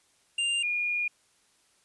square / sine tone pair in turn, 2794 / 2431 Hz, F7 / D#7, 0 / -41 cents, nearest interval major second, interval 241 cents, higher first, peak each -26 dBFS, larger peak neither, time 0.38-0.63 / 0.63-1.08 s, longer second, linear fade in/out 5 ms, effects white hiss -66 dBFS RMS until 1.84 s + resampled to 24000 Hz

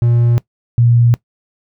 triangle / sine tone pair in turn, 118.9 / 118.9 Hz, A#2 / A#2, +35 / +35 cents, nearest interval unison, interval 0 cents, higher neither, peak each -7 dBFS, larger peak neither, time 0.02-0.38 / 0.78-1.14 s, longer neither, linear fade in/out 0 ms, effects noise-tail reverb RT60 0.1 s tail -20 dB re dry

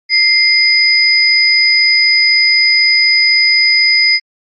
sine tone pair together, 2093 / 4978 Hz, C7 / D#8, 0 / 0 cents, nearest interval octave + minor third, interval 1500 cents, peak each -10 dBFS, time 0.09-4.2 s, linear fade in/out 50 ms, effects Opus 48 kbps

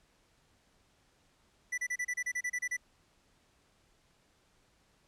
square tone bursts, 1975.5 Hz, B6, in tune, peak -32 dBFS, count 12, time 1.72-2.769 s, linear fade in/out 10 ms, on 59 ms, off 31 ms, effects pink hiss -69 dBFS RMS until 5.07 s + low-pass 9000 Hz 12 dB/octave

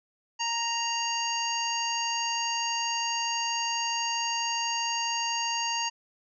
harmonic tone, 932.3 Hz, A#5, in tune, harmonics 1 / 2 / 3 / 5 / 6 / 7, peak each -31 / -39 / -32 / -34 / -45 / -35 dBFS, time 0.39-5.9 s, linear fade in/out 20 ms, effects none

